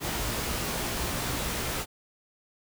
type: noise with comb filter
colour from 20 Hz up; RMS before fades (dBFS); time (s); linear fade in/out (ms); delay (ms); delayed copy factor
pink; -31; 0-1.86; 50; 17; +0.5
effects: none